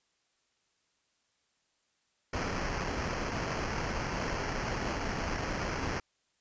pink noise with sample-and-hold, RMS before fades -34 dBFS, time 2.33-6 s, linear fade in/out 5 ms, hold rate 3675 Hz, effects white hiss -75 dBFS RMS until 6.4 s + resampled to 16000 Hz

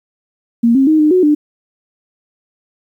sine tone with pitch steps, 233.3 / 268.8 / 312.1 / 304 / 367.2 / 298.1 Hz, A#3 / C4 / D#4 / D#4 / F#4 / D4, +2 / +47 / +5 / -40 / -13 / +26 cents, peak -7 dBFS, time 0.63-1.35 s, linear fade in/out 10 ms, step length 120 ms, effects 8-bit

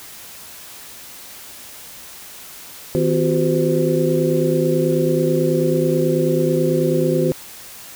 sine tone cluster, 158.8 / 253.5 / 356.6 / 385.8 / 513 Hz, D#3 / B3 / F4 / G4 / C5, +36 / +45 / +36 / -28 / -34 cents, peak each -20 / -23 / -20 / -22 / -21 dBFS, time 2.95-7.32 s, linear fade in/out 0 ms, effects white hiss -38 dBFS RMS until 7.95 s

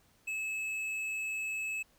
sine tone with tanh clipping, 2595 Hz, E7, 28 cents flat, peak -35 dBFS, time 0.27-1.83 s, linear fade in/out 10 ms, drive 9 dB, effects pink hiss -67 dBFS RMS until 1.98 s

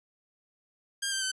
10% pulse tone with pitch steps, 1606 / 1568.4 / 1531.7 Hz, G6 / G6 / G6, +41 / 0 / -41 cents, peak -20 dBFS, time 1.02-1.317 s, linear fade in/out 10 ms, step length 99 ms, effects resampled to 24000 Hz

